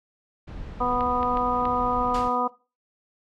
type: noise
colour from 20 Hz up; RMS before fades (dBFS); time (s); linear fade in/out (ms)
brown; -36; 0.47-2.29; 10
type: harmonic tone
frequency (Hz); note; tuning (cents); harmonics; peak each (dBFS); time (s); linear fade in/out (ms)
246.9; B3; 0; 1 / 2 / 3 / 4 / 5; -31 / -29 / -28 / -27 / -27; 0.8-2.48; 10
type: clicks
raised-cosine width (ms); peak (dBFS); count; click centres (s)
0.3; -20; 4; 1.008 / 1.23 / 1.372 / 1.654
type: noise with exponential decay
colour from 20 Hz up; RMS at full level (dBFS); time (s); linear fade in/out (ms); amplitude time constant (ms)
white; -29; 2.14-2.5; 5; 77
effects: noise-tail reverb RT60 0.3 s tail -18 dB re dry + low-pass 4000 Hz 12 dB/octave